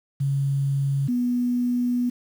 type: tone pair in turn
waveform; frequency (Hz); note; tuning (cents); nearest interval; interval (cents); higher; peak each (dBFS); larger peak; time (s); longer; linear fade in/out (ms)
sine; 138.59 / 244.7; C#3 / B3; 0 / -16; minor seventh; 984; second; -20; neither; 0.2-1.08 / 1.08-2.1; second; 10
effects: 8-bit